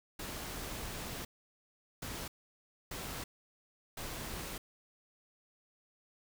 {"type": "noise bursts at uneven times", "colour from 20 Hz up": "pink", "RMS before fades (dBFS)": -42, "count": 4, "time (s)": [[0.19, 1.25], [2.02, 2.28], [2.91, 3.24], [3.97, 4.58]], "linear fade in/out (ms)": 5, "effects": []}